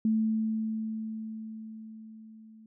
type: tone with level ramp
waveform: sine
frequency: 219.9 Hz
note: A3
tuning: 1 cent flat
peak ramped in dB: -22 to -50 dBFS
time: 0.05-2.66 s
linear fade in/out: 2 ms
effects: none